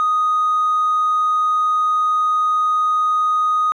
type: tone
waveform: triangle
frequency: 1244.5 Hz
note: D#6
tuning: in tune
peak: -11 dBFS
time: 0-3.72 s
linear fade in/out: 0 ms
effects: tanh soft clip ceiling -11 dBFS + resampled to 22050 Hz